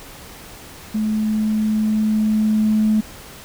sine tone with level ramp, 215.6 Hz, A3, 35 cents flat, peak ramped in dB -17 to -12 dBFS, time 0.94-3.01 s, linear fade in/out 10 ms, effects tanh soft clip ceiling -8 dBFS + pink hiss -39 dBFS RMS until 3.44 s

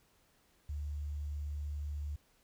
sine tone with quantisation, 73.42 Hz, D2, in tune, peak -36 dBFS, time 0.69-2.16 s, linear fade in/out 5 ms, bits 11, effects pink hiss -70 dBFS RMS until 2.43 s

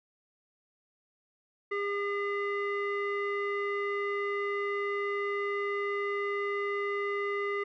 square tone with low-pass filter, 404.7 Hz, G#4, 45 cents flat, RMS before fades -32 dBFS, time 1.71-7.64 s, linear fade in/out 10 ms, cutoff 1800 Hz, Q 6.6, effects none

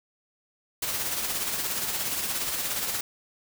white noise with tremolo, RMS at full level -28 dBFS, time 0.82-3.01 s, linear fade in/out 5 ms, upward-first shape sine, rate 17 Hz, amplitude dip 40%, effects none

